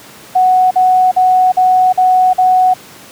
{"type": "tone bursts", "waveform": "sine", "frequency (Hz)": 740, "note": "F#5", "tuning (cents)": 0, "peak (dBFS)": -6, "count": 6, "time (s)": [0.35, 2.74], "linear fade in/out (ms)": 10, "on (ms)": 360, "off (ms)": 46, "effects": ["pink hiss -36 dBFS RMS until 3.11 s", "high-pass 150 Hz 12 dB/octave"]}